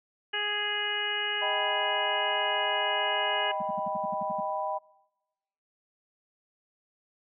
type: harmonic tone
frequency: 415.3 Hz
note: G#4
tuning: in tune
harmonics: 1 / 2 / 3 / 4 / 5 / 6 / 7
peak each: -39 / -38 / -43 / -32 / -38 / -40 / -32 dBFS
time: 0.33-3.52 s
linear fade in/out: 10 ms
type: chord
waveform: sine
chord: Eb augmented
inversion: none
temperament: equal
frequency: 622.3 / 784 / 987.8 Hz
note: Eb5 / G5 / B5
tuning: 0 / 0 / 0 cents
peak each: -33 dBFS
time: 1.41-4.79 s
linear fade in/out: 20 ms
type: tone bursts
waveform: triangle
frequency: 201.1 Hz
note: G3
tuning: 44 cents sharp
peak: -34 dBFS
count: 10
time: 3.6-4.404 s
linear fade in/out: 5 ms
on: 21 ms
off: 66 ms
effects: noise-tail reverb RT60 1.0 s tail -23 dB re dry